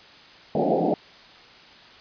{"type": "band-pass noise", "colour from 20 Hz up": "white", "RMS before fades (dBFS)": -22, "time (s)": [0.55, 0.94], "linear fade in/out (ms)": 2, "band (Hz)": [150, 790], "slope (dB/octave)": 96, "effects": ["white hiss -48 dBFS RMS until 2 s", "resampled to 11025 Hz"]}